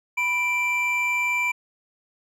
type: tone pair together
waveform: triangle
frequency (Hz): 987.8 / 2349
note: B5 / D7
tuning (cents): 0 / 0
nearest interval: octave + minor third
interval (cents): 1500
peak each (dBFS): -27 / -20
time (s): 0.17-1.52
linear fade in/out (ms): 10
effects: none